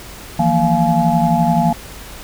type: tone cluster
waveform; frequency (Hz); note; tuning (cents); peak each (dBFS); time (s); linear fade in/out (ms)
sine; 162.8 / 174.5 / 232.2 / 694 / 849; E3 / F3 / A#3 / F5 / G#5; -21 / -1 / -7 / -11 / +38; -18; 0.39-1.73; 5
effects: added 50 Hz sine -38 dBFS peak until 2.23 s + pink hiss -35 dBFS RMS until 2.23 s